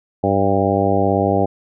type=harmonic tone with a mistuned harmonic; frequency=98 Hz; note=G2; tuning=in tune; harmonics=1 / 2 / 3 / 4 / 5 / 6 / 7 / 8; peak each=-22 / -22 / -22 / -22 / -22 / -22 / -22 / -22 dBFS; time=0.23-1.46 s; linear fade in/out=10 ms; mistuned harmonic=8; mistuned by=+32 cents; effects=none